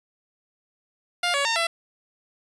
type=tone with pitch steps; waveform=10% pulse; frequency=704 / 563 / 913 / 671 Hz; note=F5 / C#5 / A#5 / E5; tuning=+14 / +27 / -36 / +31 cents; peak=-13 dBFS; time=1.23-1.67 s; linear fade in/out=5 ms; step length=110 ms; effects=resampled to 22050 Hz + 9-bit